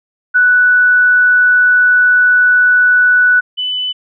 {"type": "tone pair in turn", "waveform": "sine", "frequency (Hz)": [1482, 2998], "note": ["F#6", "F#7"], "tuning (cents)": [2, 22], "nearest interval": "octave", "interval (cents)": 1220, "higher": "second", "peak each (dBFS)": [-6, -15], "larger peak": "first", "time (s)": [[0.34, 3.41], [3.57, 3.93]], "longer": "first", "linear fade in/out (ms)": 20, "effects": []}